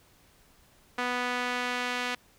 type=tone with band-pass filter sweep; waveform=sawtooth; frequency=246.9 Hz; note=B3; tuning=in tune; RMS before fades=-31 dBFS; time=0.98-2.15 s; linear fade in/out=5 ms; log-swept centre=1600 to 2400 Hz; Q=0.97; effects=pink hiss -61 dBFS RMS until 2.38 s